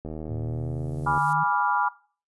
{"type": "click train", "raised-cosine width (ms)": 2, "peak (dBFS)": -22, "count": 89, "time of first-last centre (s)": [0.05, 1.177], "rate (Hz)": 78.1}
{"type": "linear sweep", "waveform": "sine", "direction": "up", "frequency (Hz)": [108.5, 155.56], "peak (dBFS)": -29, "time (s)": [0.29, 1.44], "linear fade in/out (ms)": 10}
{"type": "noise with exponential growth", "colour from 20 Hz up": "violet", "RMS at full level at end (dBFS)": -40, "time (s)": [0.31, 1.33], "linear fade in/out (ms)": 0, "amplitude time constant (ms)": 220}
{"type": "chord", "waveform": "sine", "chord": "G# diminished seventh", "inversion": "none", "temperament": "equal with one note detuned", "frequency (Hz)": [830.6, 982.1, 1174.7, 1396.9], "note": ["G#5", "B5", "D6", "F6"], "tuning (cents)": [0, -10, 0, 0], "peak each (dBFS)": [-26, -25, -28, -28], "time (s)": [1.06, 1.89], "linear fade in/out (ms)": 10}
{"effects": ["noise-tail reverb RT60 0.4 s tail -19 dB re dry", "resampled to 24000 Hz"]}